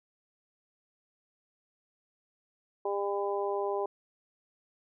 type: harmonic tone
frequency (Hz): 200.9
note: G3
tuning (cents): +43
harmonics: 2 / 3 / 4 / 5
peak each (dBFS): -31 / -36 / -36 / -38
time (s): 2.85-3.86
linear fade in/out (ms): 5
effects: none